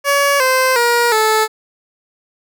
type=tone with pitch steps; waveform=15% pulse; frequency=565 / 518.1 / 475.1 / 435.7 Hz; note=C#5 / C5 / A#4 / A4; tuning=+33 / -17 / +33 / -17 cents; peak=-5 dBFS; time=0.04-1.48 s; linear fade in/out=50 ms; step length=360 ms; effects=none